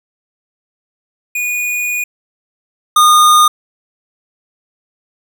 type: tone pair in turn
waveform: square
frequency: 2456 / 1223 Hz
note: D#7 / D#6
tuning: -23 / -30 cents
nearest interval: octave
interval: 1207 cents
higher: first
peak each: -16 / -6 dBFS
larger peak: second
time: 1.35-2.04 / 2.96-3.48 s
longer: first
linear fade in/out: 5 ms
effects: none